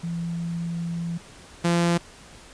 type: tone pair in turn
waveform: sine / sawtooth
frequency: 169.2 / 171.46 Hz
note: E3 / F3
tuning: +45 / -32 cents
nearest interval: unison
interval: 23 cents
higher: second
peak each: -26 / -15 dBFS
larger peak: second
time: 0.03-1.18 / 1.64-1.98 s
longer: first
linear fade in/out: 10 ms
effects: pink hiss -47 dBFS RMS until 2.53 s + resampled to 22050 Hz